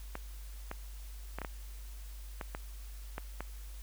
clicks, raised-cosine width 0.5 ms, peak -23 dBFS, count 9, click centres 0.154 / 0.714 / 1.386 / 1.417 / 1.448 / 2.412 / 2.549 / 3.181 / 3.406 s, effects added 50 Hz sine -43 dBFS peak until 3.82 s + white hiss -57 dBFS RMS until 3.82 s

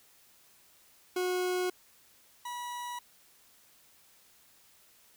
40% pulse tone pair in turn, 363.8 / 971.2 Hz, F#4 / B5, -29 / -29 cents, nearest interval octave + perfect fourth, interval 1700 cents, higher second, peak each -28 / -36 dBFS, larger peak first, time 1.16-1.7 / 2.45-2.99 s, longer neither, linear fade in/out 5 ms, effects white hiss -62 dBFS RMS until 5.16 s

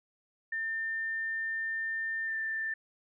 sine tone with pitch glide, 1800 to 1780.4 Hz, A6 to A6, +39 to +20 cents, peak -31 dBFS, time 0.52-2.74 s, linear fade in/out 5 ms, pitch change -19 cents, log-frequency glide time 2.24-2.37 s, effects none

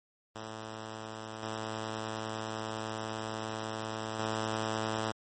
5% pulse tone with level steps, 110 Hz, A2, in tune, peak -29 / -24 / -20 dBFS, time 0.35-5.12 s, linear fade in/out 10 ms, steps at 1.43 / 4.19 s, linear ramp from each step 2 ms, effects MP3 32 kbps

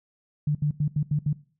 sine tone bursts at uneven times, 148.1 Hz, D3, 15 cents sharp, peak -20 dBFS, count 6, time 0.47-0.55 / 0.62-0.71 / 0.8-0.88 / 0.96-1.03 / 1.11-1.19 / 1.26-1.33 s, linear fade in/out 5 ms, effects noise-tail reverb RT60 0.4 s tail -19 dB re dry

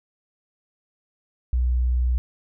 sine tone, 61.74 Hz, B1, in tune, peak -18 dBFS, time 1.53-2.18 s, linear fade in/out 0 ms, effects none

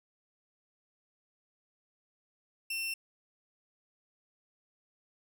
sawtooth tone, 2700 Hz, E7, 41 cents sharp, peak -30 dBFS, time 2.7-2.94 s, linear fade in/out 5 ms, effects none

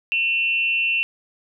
sine tone with amplitude modulation, 2700 Hz, E7, 41 cents sharp, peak -15 dBFS, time 0.12-1.03 s, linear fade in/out 0 ms, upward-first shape sine, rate 241 Hz, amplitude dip 65%, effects none

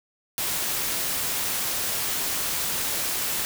white noise, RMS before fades -27 dBFS, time 0.38-3.45 s, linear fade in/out 0 ms, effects none

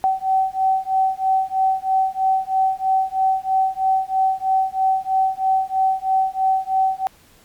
sine beating tone pair, 762 / 765.1 Hz, G5 / G5, -49 / -42 cents, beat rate 3.1 Hz, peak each -19 dBFS, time 0.04-7.07 s, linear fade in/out 0 ms, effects pink hiss -52 dBFS RMS until 7.44 s + MP3 96 kbps

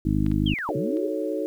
harmonic tone, 51.3 Hz, G#1, 21 cents flat, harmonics 1 / 2 / 3 / 4 / 5 / 6, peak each -27 / -27 / -27 / -27 / -27 / -27 dBFS, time 0.05-0.54 s, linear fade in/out 5 ms
clicks, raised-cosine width 0.3 ms, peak -24 / -27 / -25 / -34 dBFS, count 4, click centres 0.264 / 0.316 / 0.587 / 0.97 s
sine linear two-way sweep, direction down then up, 3315 to 123.47 to 444.4 Hz, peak -27 dBFS, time 0.46-1.09 s, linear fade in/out 5 ms, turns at 0.76 s
sine chord, D# half-diminished seventh, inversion none, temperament equal, 311.1 / 370 / 440 / 554.4 Hz, D#4 / F#4 / A4 / C#5, 0 / 0 / 0 / 0 cents, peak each -29 / -32 / -30 / -30 dBFS, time 0.69-1.46 s, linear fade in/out 0 ms
effects 9-bit

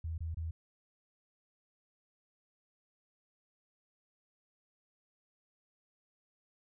sine tone bursts, 81.4 Hz, E2, 21 cents flat, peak -35 dBFS, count 3, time 0.04-0.51 s, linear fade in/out 5 ms, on 140 ms, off 25 ms, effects none

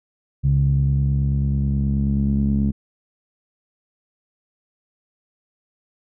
sawtooth tone with low-pass filter sweep, 69.3 Hz, C#2, in tune, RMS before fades -19 dBFS, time 0.43-2.72 s, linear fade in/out 20 ms, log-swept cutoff 140 to 220 Hz, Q 4.6, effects none

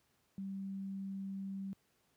sine tone, 194.4 Hz, G3, 14 cents flat, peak -39 dBFS, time 0.38-1.73 s, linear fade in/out 0 ms, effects pink hiss -75 dBFS RMS until 2.16 s + high-pass 80 Hz 12 dB/octave

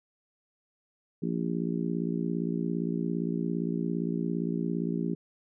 harmonic tone, 57.5 Hz, A#1, 23 cents flat, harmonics 3 / 4 / 5 / 6 / 7, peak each -31 / -33 / -35 / -37 / -38 dBFS, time 1.22-5.15 s, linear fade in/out 10 ms, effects none

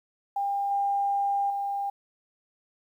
sine tone with level steps, 800 Hz, G5, 35 cents sharp, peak -25 / -23 / -27 dBFS, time 0.36-1.9 s, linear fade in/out 5 ms, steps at 0.71 / 1.5 s, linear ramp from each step 2 ms, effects 10-bit

